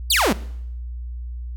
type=exponential sweep; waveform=sawtooth; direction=down; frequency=4978 to 172.7 Hz; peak=-12 dBFS; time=0.1-0.33 s; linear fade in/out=5 ms; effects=noise-tail reverb RT60 0.7 s tail -19 dB re dry + added 60 Hz sine -28 dBFS peak until 1.56 s